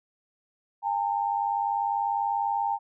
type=tone pair together; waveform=sine; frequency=808 / 908.1 Hz; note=G#5 / A#5; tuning=-48 / -46 cents; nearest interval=major second; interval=202 cents; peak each=-27 dBFS; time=0.82-2.79 s; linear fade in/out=50 ms; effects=none